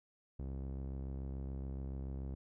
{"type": "tone with low-pass filter", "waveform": "sawtooth", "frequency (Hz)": 67, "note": "C2", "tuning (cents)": 42, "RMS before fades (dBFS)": -42, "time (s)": [0.39, 2.35], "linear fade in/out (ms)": 5, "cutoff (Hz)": 450, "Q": 0.61, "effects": []}